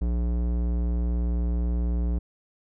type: tone with low-pass filter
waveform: square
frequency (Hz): 59.2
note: A#1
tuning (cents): +27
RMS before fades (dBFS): -25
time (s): 0.01-2.19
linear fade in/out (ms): 10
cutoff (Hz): 440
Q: 0.53
effects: none